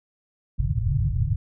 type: low-pass noise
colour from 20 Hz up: white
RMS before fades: -23 dBFS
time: 0.58-1.36 s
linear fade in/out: 5 ms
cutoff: 150 Hz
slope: 96 dB/octave
effects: none